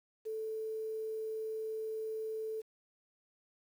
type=tone with quantisation; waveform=sine; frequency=439.3 Hz; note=A4; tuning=3 cents flat; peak=-36 dBFS; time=0.25-2.62 s; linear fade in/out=20 ms; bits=10; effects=none